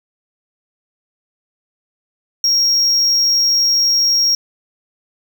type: tone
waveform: triangle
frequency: 5588 Hz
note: F8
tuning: in tune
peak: -10 dBFS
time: 2.44-4.35 s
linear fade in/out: 2 ms
effects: 8-bit